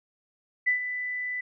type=tone with ADSR envelope; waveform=sine; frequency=1991 Hz; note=B6; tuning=14 cents sharp; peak=-19 dBFS; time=0.66-1.41 s; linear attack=19 ms; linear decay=110 ms; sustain=-10 dB; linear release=7 ms; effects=none